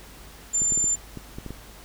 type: tone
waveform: sine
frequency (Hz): 7180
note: A8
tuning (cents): +34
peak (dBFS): -20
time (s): 0.53-0.96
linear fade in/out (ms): 20
type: clicks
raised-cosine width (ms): 3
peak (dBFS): -22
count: 8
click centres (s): 0.619 / 0.722 / 0.776 / 0.842 / 1.173 / 1.385 / 1.463 / 1.506
effects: added 50 Hz sine -47 dBFS peak until 1.84 s + pink hiss -47 dBFS RMS until 1.84 s